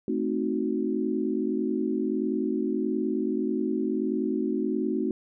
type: chord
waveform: sine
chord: A diminished seventh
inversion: none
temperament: equal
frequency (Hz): 220 / 261.6 / 311.1 / 370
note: A3 / C4 / Eb4 / Gb4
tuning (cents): 0 / 0 / 0 / 0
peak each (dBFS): -30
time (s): 0.08-5.11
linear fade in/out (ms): 2
effects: none